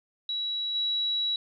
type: tone with level steps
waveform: sine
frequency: 3900 Hz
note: B7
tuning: 23 cents flat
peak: -28 / -25 dBFS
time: 0.29-1.36 s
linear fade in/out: 2 ms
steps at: 0.74 s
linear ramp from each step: 20 ms
effects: none